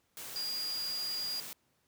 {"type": "tone in noise", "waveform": "sine", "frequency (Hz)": 4833, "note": "D8", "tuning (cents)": 49, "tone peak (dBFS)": -34, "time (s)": [0.36, 1.4], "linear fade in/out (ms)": 0, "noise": "white", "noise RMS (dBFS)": -44, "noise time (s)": [0.17, 1.53], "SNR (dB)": 7, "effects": ["pink hiss -74 dBFS RMS until 1.87 s", "high-pass 80 Hz 12 dB/octave"]}